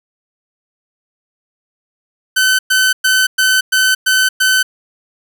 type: tone bursts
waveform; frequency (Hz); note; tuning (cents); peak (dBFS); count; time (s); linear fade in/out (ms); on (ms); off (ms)
sawtooth; 1522; F#6; +48; -6; 7; 2.36-4.63; 10; 230; 110
effects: none